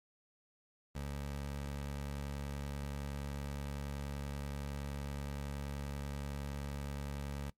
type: tone with vibrato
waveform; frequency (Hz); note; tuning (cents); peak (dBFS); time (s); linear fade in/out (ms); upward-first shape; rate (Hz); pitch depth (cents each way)
20% pulse; 70.6; C#2; +32; -34; 0.95-7.5; 5; triangle; 10; 10
effects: noise-tail reverb RT60 0.1 s tail -20 dB re dry + MP3 64 kbps